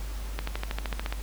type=accelerating click train; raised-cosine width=0.3 ms; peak=-15 dBFS; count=11; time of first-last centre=0.39-1.125 s; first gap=84 ms; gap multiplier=0.97; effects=added 50 Hz sine -32 dBFS peak until 1.22 s + pink hiss -45 dBFS RMS until 1.22 s